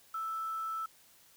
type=tone with quantisation; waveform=sine; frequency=1318.5 Hz; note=E6; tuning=in tune; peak=-34 dBFS; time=0.14-0.86 s; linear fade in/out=5 ms; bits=9; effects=white hiss -62 dBFS RMS until 1.36 s